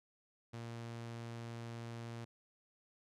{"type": "tone", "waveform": "sawtooth", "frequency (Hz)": 116.54, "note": "A#2", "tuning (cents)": 0, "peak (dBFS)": -40, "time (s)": [0.53, 2.25], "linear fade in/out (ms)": 10, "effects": ["low-pass 8000 Hz 12 dB/octave"]}